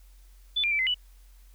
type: tone with pitch steps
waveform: sine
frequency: 3487 / 2388 / 2321 / 2052 / 2959 Hz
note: A7 / D7 / D7 / C7 / F#7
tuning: -16 / +28 / -21 / -34 / -1 cents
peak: -23 dBFS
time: 0.56-0.945 s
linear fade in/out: 10 ms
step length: 77 ms
effects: added 45 Hz sine -50 dBFS peak until 1.54 s + white hiss -64 dBFS RMS until 1.54 s